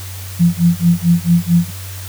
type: tone with tremolo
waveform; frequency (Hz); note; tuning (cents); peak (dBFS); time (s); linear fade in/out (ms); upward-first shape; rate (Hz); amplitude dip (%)
sine; 171.6; F3; -30; -6; 0.39-1.71; 20; sine; 4.5; 100
effects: added 94 Hz sine -27 dBFS peak until 2.08 s + white hiss -33 dBFS RMS until 2.08 s